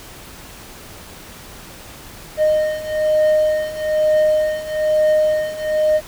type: beating tone pair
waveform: triangle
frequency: 615 / 616.1 Hz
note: D#5 / D#5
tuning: -20 / -17 cents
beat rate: 1.1 Hz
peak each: -17 / -14 dBFS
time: 2.37-6.01 s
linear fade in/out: 50 ms
effects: pink hiss -38 dBFS RMS until 6.07 s